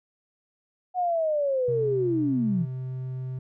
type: linear sweep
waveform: sine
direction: down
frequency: 740 to 149.6 Hz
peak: -22 dBFS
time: 0.94-2.67 s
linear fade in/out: 50 ms
type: tone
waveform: triangle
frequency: 129.1 Hz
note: C3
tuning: 23 cents flat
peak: -28 dBFS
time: 1.68-3.39 s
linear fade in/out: 5 ms
effects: none